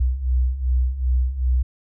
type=beating tone pair; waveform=sine; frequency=61.5 / 64.1 Hz; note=B1 / C2; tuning=-7 / -35 cents; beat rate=2.6 Hz; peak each=-22 / -18 dBFS; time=0-1.63 s; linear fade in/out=10 ms; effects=tanh soft clip ceiling -11 dBFS